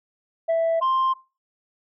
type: tone pair in turn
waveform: sine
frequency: 659.3 / 1049.9 Hz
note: E5 / C6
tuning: 0 / +6 cents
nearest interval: minor sixth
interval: 806 cents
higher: second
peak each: -15 / -16 dBFS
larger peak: first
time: 0.48-0.81 / 0.81-1.14 s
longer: neither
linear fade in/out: 20 ms
effects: noise-tail reverb RT60 0.3 s tail -20 dB re dry + tanh soft clip ceiling -17 dBFS